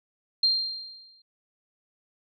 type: tone with exponential decay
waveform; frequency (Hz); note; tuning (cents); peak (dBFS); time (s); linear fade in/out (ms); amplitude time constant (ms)
sine; 4186; C8; 0; -17; 0.43-1.22; 5; 170
effects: none